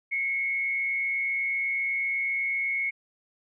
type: tone with frequency modulation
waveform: sine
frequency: 2186 Hz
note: C#7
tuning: 25 cents flat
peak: -25 dBFS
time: 0.11-2.91 s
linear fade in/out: 20 ms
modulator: 128 Hz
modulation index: 0.39
effects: none